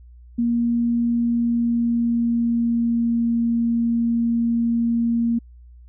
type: tone with pitch glide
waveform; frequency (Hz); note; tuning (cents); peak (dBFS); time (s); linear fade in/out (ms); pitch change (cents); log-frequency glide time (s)
sine; 235.8 to 233.1; A#3 to A#3; +20 to 0; -17; 0.38-5.39; 10; -20; 1.13-3.32
effects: added 60 Hz sine -42 dBFS peak until 5.88 s